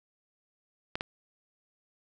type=clicks; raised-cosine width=0.3 ms; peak=-16 dBFS; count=2; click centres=0.955 / 1.009 s; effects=none